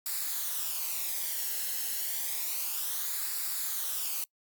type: noise with flanger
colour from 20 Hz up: blue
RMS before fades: -33 dBFS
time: 0.06-4.24 s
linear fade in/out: 2 ms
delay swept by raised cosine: 0.32 to 0.85 ms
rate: 0.3 Hz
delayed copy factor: -0.55
effects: noise-tail reverb RT60 0.1 s tail -25 dB re dry + Opus 48 kbps